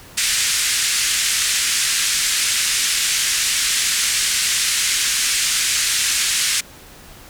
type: band-pass noise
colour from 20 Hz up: white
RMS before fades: -19 dBFS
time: 0.17-6.61 s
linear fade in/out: 10 ms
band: 1600 to 9100 Hz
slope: 24 dB/octave
effects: pink hiss -42 dBFS RMS until 7.29 s